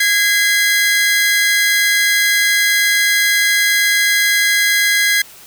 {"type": "tone pair together", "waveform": "sawtooth", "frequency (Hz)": [1648, 2047], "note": ["G#6", "C7"], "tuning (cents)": [-14, -38], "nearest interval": "major third", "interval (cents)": 376, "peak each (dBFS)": -11, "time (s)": [0, 5.22], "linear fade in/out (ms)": 5, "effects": ["white hiss -40 dBFS RMS until 5.46 s"]}